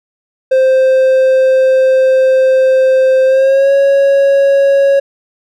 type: tone with pitch glide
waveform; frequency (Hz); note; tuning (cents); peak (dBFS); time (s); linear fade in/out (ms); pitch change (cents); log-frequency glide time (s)
triangle; 523.3 to 553.1; C5 to C#5; 0 to -4; -4; 0.51-5; 10; +96; 3.25-3.72
effects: none